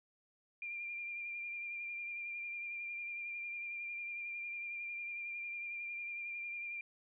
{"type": "tone with vibrato", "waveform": "sine", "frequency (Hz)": 2390, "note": "D7", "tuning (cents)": 30, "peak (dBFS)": -40, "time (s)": [0.62, 6.81], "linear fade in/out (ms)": 2, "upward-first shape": "triangle", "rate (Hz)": 11, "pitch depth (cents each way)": 29, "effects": []}